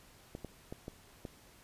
clicks, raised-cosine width 2 ms, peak -28 dBFS, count 5, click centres 0.351 / 0.447 / 0.725 / 0.881 / 1.252 s, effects pink hiss -60 dBFS RMS until 1.63 s + resampled to 32000 Hz

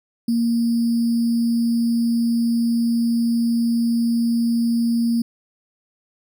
sine tone with sample-and-hold, 233.1 Hz, A#3, in tune, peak -16 dBFS, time 0.28-5.22 s, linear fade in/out 5 ms, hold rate 4900 Hz, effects none

